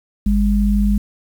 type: tone pair together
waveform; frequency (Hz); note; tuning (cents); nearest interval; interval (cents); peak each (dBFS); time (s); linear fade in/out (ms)
sine; 50.63 / 204.1; G#1 / G#3; -43 / -30; 2 octaves; 2413; -15; 0.26-0.98; 5
effects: 7-bit